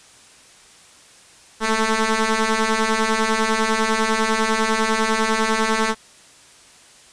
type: ring-modulated tone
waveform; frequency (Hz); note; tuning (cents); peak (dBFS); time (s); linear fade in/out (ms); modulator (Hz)
10% pulse; 220; A3; 0; -6; 1.6-5.95; 50; 665
effects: white hiss -48 dBFS RMS until 7.12 s + resampled to 22050 Hz